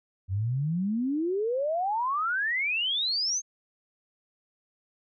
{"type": "exponential sweep", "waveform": "sine", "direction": "up", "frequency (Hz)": [90.2, 6500], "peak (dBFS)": -25, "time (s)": [0.28, 3.42], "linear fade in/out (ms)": 50, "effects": []}